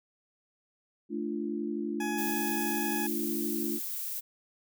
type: chord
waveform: sine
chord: D minor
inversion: second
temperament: equal with one note detuned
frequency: 220 / 293.7 / 345 Hz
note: A3 / D4 / F4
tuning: 0 / 0 / -21 cents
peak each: -35 dBFS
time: 1.09-3.8 s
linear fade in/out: 50 ms
type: tone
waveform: 20% pulse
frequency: 840 Hz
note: G#5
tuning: 19 cents sharp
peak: -29 dBFS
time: 2-3.07 s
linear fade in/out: 5 ms
type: noise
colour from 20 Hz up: violet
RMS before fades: -36 dBFS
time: 2.17-4.21 s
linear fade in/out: 20 ms
effects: none